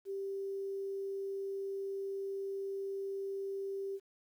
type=tone with quantisation; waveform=sine; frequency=392 Hz; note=G4; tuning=in tune; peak=-36 dBFS; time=0.05-4 s; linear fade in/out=50 ms; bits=11; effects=none